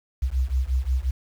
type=beating tone pair; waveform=sine; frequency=61.8 / 67.4 Hz; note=B1 / C#2; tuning=+2 / -48 cents; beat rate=5.6 Hz; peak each=-23 dBFS; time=0.22-1.11 s; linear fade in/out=10 ms; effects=tanh soft clip ceiling -14 dBFS + 8-bit